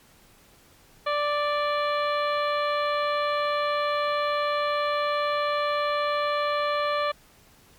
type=harmonic tone with a mistuned harmonic; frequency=587 Hz; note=D5; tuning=1 cent flat; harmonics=1 / 2 / 3 / 4 / 5 / 6 / 7; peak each=-26 / -26 / -34 / -36 / -40 / -39 / -40 dBFS; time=1.06-7.12 s; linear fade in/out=10 ms; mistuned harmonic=6; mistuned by=-36 cents; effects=pink hiss -56 dBFS RMS until 7.78 s + MP3 96 kbps